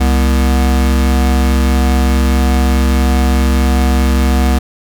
square tone pair together, 66.43 / 244.1 Hz, C2 / B3, +27 / -20 cents, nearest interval octave + major seventh, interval 2253 cents, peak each -10 / -18 dBFS, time 0-4.59 s, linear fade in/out 10 ms, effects none

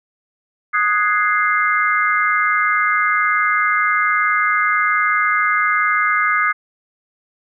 sine chord, Ab dominant seventh, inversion second, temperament equal, 1244.5 / 1480 / 1661.2 / 2093 Hz, Eb6 / Gb6 / Ab6 / C7, 0 / 0 / 0 / 0 cents, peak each -17 / -22 / -21 / -19 dBFS, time 0.73-6.53 s, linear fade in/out 20 ms, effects none

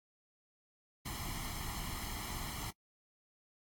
pink noise with comb filter, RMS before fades -41 dBFS, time 1.05-2.71 s, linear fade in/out 10 ms, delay 0.96 ms, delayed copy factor +0.75, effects noise-tail reverb RT60 0.1 s tail -25 dB re dry + AAC 64 kbps

